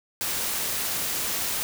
white noise, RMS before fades -28 dBFS, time 0.21-1.63 s, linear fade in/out 0 ms, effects none

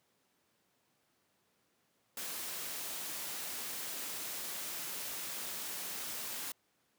white noise, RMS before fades -41 dBFS, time 2.17-6.52 s, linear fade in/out 2 ms, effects pink hiss -75 dBFS RMS until 6.98 s + high-pass 150 Hz 12 dB/octave

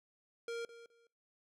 square tone with echo, 466.2 Hz, A#4, in tune, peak -39 dBFS, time 0.48-0.65 s, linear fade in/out 2 ms, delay 210 ms, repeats 2, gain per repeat -14 dB, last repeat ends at 1.07 s, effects noise-tail reverb RT60 0.3 s tail -23 dB re dry + low-pass 7000 Hz 12 dB/octave

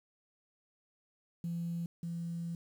sine tone pair in turn, 170 / 169.34 Hz, F3 / E3, -46 / +47 cents, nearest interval unison, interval 7 cents, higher first, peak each -33 / -35 dBFS, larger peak first, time 1.44-1.86 / 2.03-2.55 s, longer second, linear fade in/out 2 ms, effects tanh soft clip ceiling -30 dBFS + 10-bit

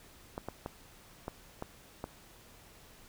clicks, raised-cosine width 1 ms, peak -23 dBFS, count 6, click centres 0.379 / 0.486 / 0.661 / 1.281 / 1.624 / 2.041 s, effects pink hiss -57 dBFS RMS until 3.08 s

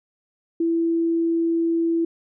sine tone, 332.6 Hz, E4, 16 cents sharp, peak -18 dBFS, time 0.6-2.05 s, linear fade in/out 5 ms, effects none

